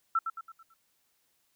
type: tone with echo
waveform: sine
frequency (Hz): 1335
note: E6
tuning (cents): +22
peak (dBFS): -23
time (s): 0.15-0.19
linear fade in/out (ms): 5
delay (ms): 110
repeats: 5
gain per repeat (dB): -7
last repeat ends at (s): 0.74
effects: white hiss -73 dBFS RMS until 1.55 s